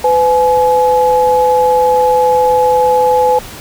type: tone pair together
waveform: sine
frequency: 503 / 847 Hz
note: B4 / G#5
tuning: +32 / +34 cents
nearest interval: major sixth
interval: 902 cents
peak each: -10 dBFS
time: 0.04-3.39 s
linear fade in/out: 5 ms
effects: pink hiss -30 dBFS RMS until 3.6 s